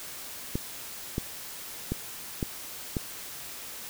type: clicks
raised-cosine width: 3 ms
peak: -15 dBFS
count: 5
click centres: 0.555 / 1.181 / 1.92 / 2.428 / 2.968 s
effects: white hiss -41 dBFS RMS until 3.89 s